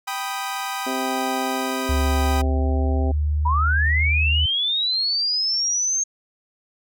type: chord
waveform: sawtooth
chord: G augmented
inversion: none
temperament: equal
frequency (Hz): 784 / 987.8 / 1244.5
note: G5 / B5 / D#6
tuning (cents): 0 / 0 / 0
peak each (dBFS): -25 / -27 / -27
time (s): 0.07-2.42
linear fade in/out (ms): 10
type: harmonic tone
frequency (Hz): 130.81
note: C3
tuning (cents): 0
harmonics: 2 / 3 / 4 / 5 / 6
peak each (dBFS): -27 / -31 / -34 / -33 / -33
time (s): 0.86-3.12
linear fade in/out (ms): 10
type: tone with pitch glide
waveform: sine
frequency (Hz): 71.4 to 76.97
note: D2 to D#2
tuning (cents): -48 to -18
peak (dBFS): -18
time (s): 1.89-4.46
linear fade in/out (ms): 5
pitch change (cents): +130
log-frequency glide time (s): 2.05-4.01
type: linear sweep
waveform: sine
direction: up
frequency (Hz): 927 to 6450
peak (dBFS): -19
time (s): 3.45-6.04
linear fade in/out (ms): 10
effects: none